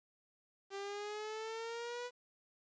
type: exponential sweep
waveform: sawtooth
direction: up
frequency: 391.7 to 493.9 Hz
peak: -37 dBFS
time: 0.7-2.11 s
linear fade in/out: 50 ms
effects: resampled to 16000 Hz + 11-bit